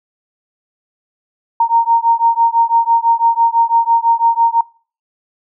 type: beating tone pair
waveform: sine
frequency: 922 / 928 Hz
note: A#5 / A#5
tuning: -19 / -8 cents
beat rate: 6 Hz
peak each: -13 / -13 dBFS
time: 1.6-4.61 s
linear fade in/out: 5 ms
effects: noise-tail reverb RT60 0.4 s tail -23 dB re dry